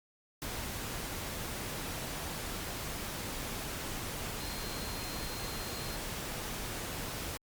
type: tone in noise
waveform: sine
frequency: 4186 Hz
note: C8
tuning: in tune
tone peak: -47 dBFS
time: 4.4-5.96 s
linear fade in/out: 0 ms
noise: pink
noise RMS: -39 dBFS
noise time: 0.42-7.37 s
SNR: -11 dB
effects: Opus 48 kbps